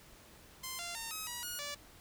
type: tone with pitch steps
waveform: 5% pulse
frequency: 1042 / 692 / 913 / 1273 / 964 / 1445 / 579 Hz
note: C6 / F5 / A#5 / D#6 / B5 / F#6 / D5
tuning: -7 / -16 / -36 / +39 / -42 / -41 / -25 cents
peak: -28 dBFS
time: 0.63-1.75 s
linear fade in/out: 10 ms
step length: 160 ms
effects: pink hiss -58 dBFS RMS until 2 s